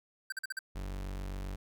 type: tone bursts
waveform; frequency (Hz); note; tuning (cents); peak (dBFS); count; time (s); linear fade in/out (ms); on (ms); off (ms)
square; 1557; G6; -12; -35; 5; 0.3-0.591; 5; 23; 44
type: tone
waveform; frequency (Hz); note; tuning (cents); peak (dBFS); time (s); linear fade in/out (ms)
40% pulse; 47.62; G1; -49; -36; 0.75-1.56; 10
effects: none